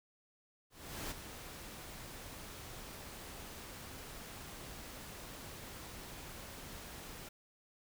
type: noise with ADSR envelope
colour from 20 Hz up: pink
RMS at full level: -41 dBFS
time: 0.7-7.29 s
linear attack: 410 ms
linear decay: 15 ms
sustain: -8 dB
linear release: 7 ms
effects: none